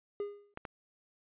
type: tone with exponential decay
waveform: triangle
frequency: 408.6 Hz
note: G#4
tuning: 28 cents flat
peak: -29 dBFS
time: 0.2-0.54 s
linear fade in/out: 1 ms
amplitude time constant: 73 ms
type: clicks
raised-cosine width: 0.5 ms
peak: -25 dBFS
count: 2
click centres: 0.574 / 0.652 s
effects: resampled to 8000 Hz